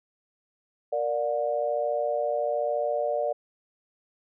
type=chord; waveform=sine; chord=Bb augmented; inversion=none; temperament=equal with one note detuned; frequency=466.2 / 587.3 / 721.4 Hz; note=Bb4 / D5 / F#5; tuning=0 / 0 / -44 cents; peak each=-31 / -26 / -31 dBFS; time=0.92-3.33 s; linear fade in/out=10 ms; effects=none